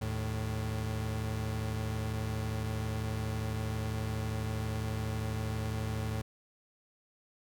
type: tone pair together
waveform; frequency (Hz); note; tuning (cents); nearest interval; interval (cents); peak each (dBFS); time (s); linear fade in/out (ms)
35% pulse; 77.78 / 110; D#2 / A2; 0 / 0; tritone; 600; -36 / -32; 0.01-6.22; 10
effects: none